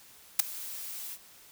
blue noise with ADSR envelope, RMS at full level -17 dBFS, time 0.39-1.18 s, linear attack 9 ms, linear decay 5 ms, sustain -23 dB, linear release 51 ms, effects white hiss -55 dBFS RMS until 1.51 s

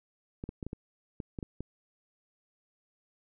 clicks, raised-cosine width 3 ms, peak -24 dBFS, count 9, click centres 0.439 / 0.491 / 0.628 / 0.666 / 0.731 / 1.202 / 1.388 / 1.428 / 1.606 s, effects none

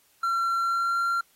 triangle tone with pitch glide, 1362 to 1377 Hz, F6 to F6, -44 to -25 cents, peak -21 dBFS, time 0.23-1.21 s, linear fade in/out 5 ms, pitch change +19 cents, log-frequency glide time 0.57-0.99 s, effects white hiss -63 dBFS RMS until 1.35 s + AAC 48 kbps

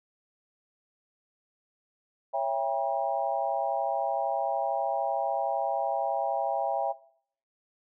sine chord, C# diminished seventh, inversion none, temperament just, 554.4 / 665.2 / 798.3 / 957.9 Hz, C#5 / E5 / G5 / Bb5, 0 / +16 / +31 / +47 cents, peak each -33 / -30 / -30 / -35 dBFS, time 2.33-6.93 s, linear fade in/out 20 ms, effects noise-tail reverb RT60 0.6 s tail -19 dB re dry

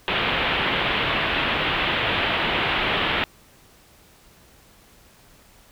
white low-pass noise, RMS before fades -23 dBFS, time 0.08-3.24 s, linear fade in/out 0 ms, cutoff 3400 Hz, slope 48 dB/octave, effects pink hiss -53 dBFS RMS until 5.71 s

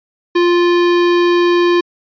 square tone, 349.2 Hz, F4, in tune, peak -10 dBFS, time 0.35-1.81 s, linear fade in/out 10 ms, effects resampled to 11025 Hz

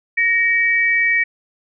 sine tone pair together, 1868 / 2289 Hz, A#6 / D7, +3 / -45 cents, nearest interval major third, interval 352 cents, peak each -16 dBFS, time 0.17-1.24 s, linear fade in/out 10 ms, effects none

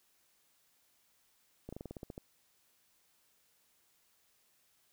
slowing click train, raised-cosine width 2 ms, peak -30 dBFS, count 10, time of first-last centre 1.69-2.179 s, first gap 36 ms, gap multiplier 1.1, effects white hiss -72 dBFS RMS until 4.92 s

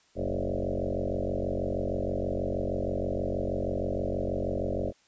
sine tone with frequency modulation, 313.4 Hz, D#4, 13 cents sharp, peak -27 dBFS, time 0.15-4.93 s, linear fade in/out 50 ms, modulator 46.3 Hz, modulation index 6.7, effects white hiss -64 dBFS RMS until 5.07 s + resampled to 16000 Hz

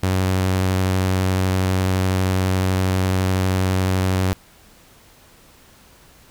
sawtooth tone with vibrato, 93.6 Hz, F#2, 20 cents sharp, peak -13 dBFS, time 0.03-4.33 s, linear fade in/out 0 ms, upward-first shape triangle, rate 12 Hz, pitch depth 17 cents each way, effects pink hiss -50 dBFS RMS until 6.3 s

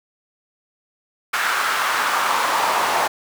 brown noise with high-pass filter sweep, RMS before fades -20 dBFS, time 1.33-3.08 s, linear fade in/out 10 ms, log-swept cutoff 1400 to 860 Hz, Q 2.3, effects none

